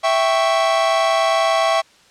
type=chord; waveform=45% pulse; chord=C# diminished; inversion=first; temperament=equal with one note detuned; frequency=659.3 / 781.7 / 1108.7 Hz; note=E5 / G5 / C#6; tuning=0 / -5 / 0 cents; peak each=-17 / -21 / -20 dBFS; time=0.03-1.82 s; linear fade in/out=20 ms; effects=white hiss -51 dBFS RMS until 2.1 s + low-pass 6000 Hz 12 dB/octave